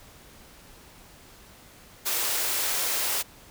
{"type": "high-pass noise", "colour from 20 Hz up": "white", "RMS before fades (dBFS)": -27, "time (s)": [2.05, 3.23], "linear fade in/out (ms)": 20, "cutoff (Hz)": 340, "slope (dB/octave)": 24, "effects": ["pink hiss -51 dBFS RMS until 3.5 s"]}